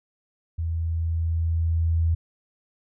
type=tone with level ramp; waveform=sine; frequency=82.41 Hz; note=E2; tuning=in tune; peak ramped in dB=-24 to -18 dBFS; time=0.58-2.15 s; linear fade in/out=10 ms; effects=none

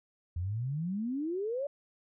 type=exponential sweep; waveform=sine; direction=up; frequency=82 to 587.3 Hz; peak=-31 dBFS; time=0.36-1.67 s; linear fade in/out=5 ms; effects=none

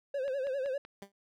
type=tone with vibrato; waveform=triangle; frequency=539 Hz; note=C#5; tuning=49 cents flat; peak=-29 dBFS; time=0.14-0.78 s; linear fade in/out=5 ms; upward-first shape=sine; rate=10 Hz; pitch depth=100 cents each way
type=click train; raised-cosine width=0.3 ms; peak=-32 dBFS; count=4; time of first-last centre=0.28-0.85 s; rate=5.26 Hz
type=tone with exponential decay; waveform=15% pulse; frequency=198.6 Hz; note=G3; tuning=23 cents sharp; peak=-34 dBFS; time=1.02-1.12 s; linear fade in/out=2 ms; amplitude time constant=20 ms
effects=none

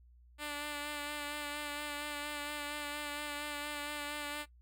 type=tone with vibrato; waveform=5% pulse; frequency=293.7 Hz; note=D4; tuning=in tune; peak=-27 dBFS; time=0.38-4.46 s; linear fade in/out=50 ms; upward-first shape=sine; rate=4.3 Hz; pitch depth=20 cents each way; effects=noise-tail reverb RT60 0.1 s tail -17 dB re dry + added 60 Hz sine -58 dBFS peak until 4.61 s

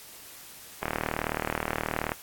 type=click train; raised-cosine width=0.5 ms; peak=-12 dBFS; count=51; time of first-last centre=0.83-2.119 s; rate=38.8 Hz; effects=white hiss -47 dBFS RMS until 2.22 s + AAC 64 kbps

